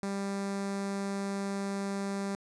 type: tone with notch filter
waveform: sawtooth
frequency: 197.8 Hz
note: G3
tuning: 16 cents sharp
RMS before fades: -34 dBFS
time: 0.03-2.35 s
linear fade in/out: 0 ms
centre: 3000 Hz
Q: 1.6
effects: resampled to 22050 Hz + 11-bit